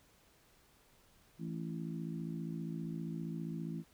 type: harmonic tone with a mistuned harmonic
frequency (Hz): 55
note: A1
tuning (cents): 0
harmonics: 3 / 4 / 5 / 6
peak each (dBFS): -40 / -44 / -47 / -48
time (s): 1.38-3.84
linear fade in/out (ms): 50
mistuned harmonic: 6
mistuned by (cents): +23
effects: pink hiss -67 dBFS RMS until 3.93 s